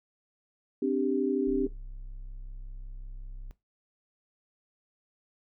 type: chord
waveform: sine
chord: C suspended second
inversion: none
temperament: just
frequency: 261.6 / 294.3 / 392.4 Hz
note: C4 / D4 / G4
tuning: 0 / +4 / +2 cents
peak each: -29 dBFS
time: 0.82-1.67 s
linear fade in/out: 5 ms
type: tone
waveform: triangle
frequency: 32.7 Hz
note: C1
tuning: in tune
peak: -37 dBFS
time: 1.47-3.51 s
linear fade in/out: 0 ms
effects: noise-tail reverb RT60 0.2 s tail -17 dB re dry